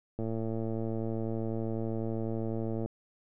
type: click train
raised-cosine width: 2 ms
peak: -22 dBFS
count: 300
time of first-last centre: 0.19-2.86 s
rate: 112 Hz
effects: none